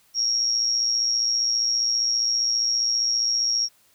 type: tone with amplitude modulation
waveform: sine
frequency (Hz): 5588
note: F8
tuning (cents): 0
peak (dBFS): -17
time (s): 0.14-3.69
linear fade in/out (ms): 50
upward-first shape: sine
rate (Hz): 115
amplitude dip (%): 60
effects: white hiss -60 dBFS RMS until 3.94 s